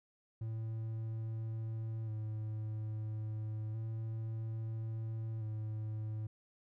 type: tone with vibrato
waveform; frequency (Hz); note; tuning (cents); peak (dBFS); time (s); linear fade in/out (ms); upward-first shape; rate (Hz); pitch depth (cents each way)
triangle; 110; A2; 0; -35; 0.41-6.27; 5; square; 0.3; 25
effects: none